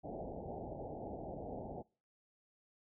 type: low-pass noise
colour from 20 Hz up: white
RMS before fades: -45 dBFS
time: 0.03-1.83 s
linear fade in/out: 20 ms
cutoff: 820 Hz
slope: 96 dB/octave
effects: noise-tail reverb RT60 0.4 s tail -26 dB re dry